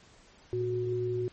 sine tone pair together, 115.5 / 366.7 Hz, A#2 / F#4, -16 / -15 cents, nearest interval octave + minor sixth, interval 2001 cents, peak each -34 / -29 dBFS, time 0.53-1.28 s, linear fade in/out 0 ms, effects pink hiss -58 dBFS RMS until 1.32 s + MP3 32 kbps

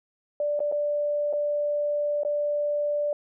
sine tone with dropouts, 587.3 Hz, D5, in tune, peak -23 dBFS, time 0.4-3.13 s, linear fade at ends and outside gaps 2 ms, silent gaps 0.593-0.603 / 0.716-0.723 / 1.328-1.334 / 2.234-2.249 s, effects none

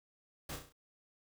pink noise with echo, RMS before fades -43 dBFS, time 0.49-0.56 s, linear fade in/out 5 ms, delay 33 ms, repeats 5, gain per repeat -5 dB, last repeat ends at 0.725 s, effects none

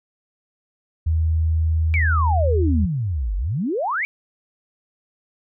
sine tone, 80.3 Hz, E2, 45 cents flat, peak -16 dBFS, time 1.06-2.86 s, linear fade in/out 10 ms
sine exponential two-way sweep, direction down then up, 2360 to 44.64 to 2360 Hz, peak -20 dBFS, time 1.94-4.05 s, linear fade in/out 0 ms, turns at 3.36 s
effects none

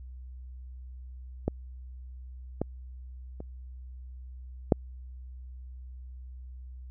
clicks, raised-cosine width 2 ms, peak -13 / -14 / -26 / -6 dBFS, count 4, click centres 1.48 / 2.616 / 3.404 / 4.722 s, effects added 63 Hz sine -41 dBFS peak until 6.9 s

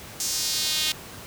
sawtooth tone with high-pass filter sweep, 309.5 Hz, D#4, 9 cents flat, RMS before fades -26 dBFS, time 0.2-0.92 s, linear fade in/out 2 ms, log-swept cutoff 6200 to 3300 Hz, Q 2, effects pink hiss -41 dBFS RMS until 1.26 s + high-pass 60 Hz 12 dB/octave

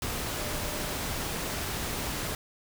sine tone in noise, 598 Hz, D5, 31 cents sharp, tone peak -42 dBFS, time 0.39-0.93 s, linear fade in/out 2 ms, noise pink, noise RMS -33 dBFS, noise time 0.02-2.35 s, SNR -12 dB, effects none

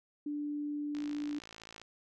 sine tone, 293.7 Hz, D4, in tune, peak -34 dBFS, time 0.26-1.39 s, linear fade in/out 5 ms
click train, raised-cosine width 0.2 ms, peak -31 dBFS, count 49, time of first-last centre 0.95-1.816 s, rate 55.4 Hz
effects none

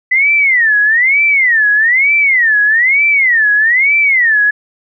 sine tone with vibrato, 1975.5 Hz, B6, in tune, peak -7 dBFS, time 0.11-4.51 s, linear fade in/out 10 ms, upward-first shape sine, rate 1.1 Hz, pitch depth 290 cents each way, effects none

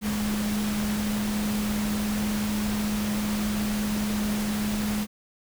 sine tone in noise, 210 Hz, G#3, 19 cents sharp, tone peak -25 dBFS, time 0.01-5.07 s, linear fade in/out 50 ms, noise pink, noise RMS -33 dBFS, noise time 0.01-5.07 s, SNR +5 dB, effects none

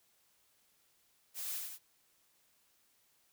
blue noise with echo, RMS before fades -41 dBFS, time 1.34-1.61 s, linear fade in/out 50 ms, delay 90 ms, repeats 2, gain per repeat -3 dB, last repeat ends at 1.79 s, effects white hiss -72 dBFS RMS until 3.32 s

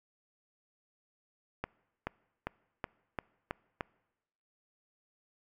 accelerating click train, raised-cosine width 0.5 ms, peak -19 dBFS, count 7, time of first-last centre 1.64-3.808 s, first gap 430 ms, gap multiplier 0.93, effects noise-tail reverb RT60 1.0 s tail -24 dB re dry

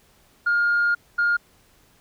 sine tone pair in turn, 1416 / 1416 Hz, F6 / F6, +23 / +23 cents, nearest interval unison, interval 0 cents, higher neither, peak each -16 dBFS, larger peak neither, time 0.46-0.95 / 1.18-1.37 s, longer first, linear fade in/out 10 ms, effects tanh soft clip ceiling -14 dBFS + pink hiss -58 dBFS RMS until 2 s

